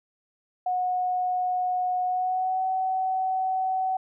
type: tone with pitch glide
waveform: sine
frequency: 730 to 754 Hz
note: F#5 to F#5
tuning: -24 to +32 cents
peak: -23 dBFS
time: 0.66-3.97 s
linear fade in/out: 5 ms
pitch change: +56 cents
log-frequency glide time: 2.05-2.64 s
effects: none